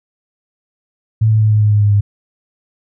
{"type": "tone with pitch steps", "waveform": "sine", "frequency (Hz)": [110.2, 109, 107.81, 106.63, 105.47, 104.32, 103.18, 102.05], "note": ["A2", "A2", "A2", "G#2", "G#2", "G#2", "G#2", "G#2"], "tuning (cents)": [3, -16, -35, 46, 27, 8, -11, -30], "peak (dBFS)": -8, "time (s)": [1.21, 2.01], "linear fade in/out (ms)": 10, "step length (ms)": 100, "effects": []}